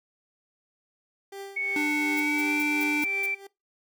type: tone with tremolo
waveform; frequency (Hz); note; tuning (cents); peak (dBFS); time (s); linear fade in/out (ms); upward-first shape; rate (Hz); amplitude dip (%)
30% pulse; 394.6; G4; +11; -33; 1.32-3.47; 5; triangle; 2.8; 85
type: tone with pitch glide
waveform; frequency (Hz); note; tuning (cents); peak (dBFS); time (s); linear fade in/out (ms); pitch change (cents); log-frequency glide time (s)
sine; 2217 to 2339; C#7 to D7; 0 to -8; -26; 1.56-3.35; 10; +92; 2.16-2.51
type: tone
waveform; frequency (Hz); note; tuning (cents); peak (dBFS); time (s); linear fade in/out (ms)
square; 296.9; D4; +19; -27; 1.76-3.04; 2
type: noise bursts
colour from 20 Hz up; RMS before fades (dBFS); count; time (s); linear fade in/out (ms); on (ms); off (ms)
violet; -38; 6; 2.17-3.262; 5; 32; 180
effects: noise-tail reverb RT60 0.2 s tail -20 dB re dry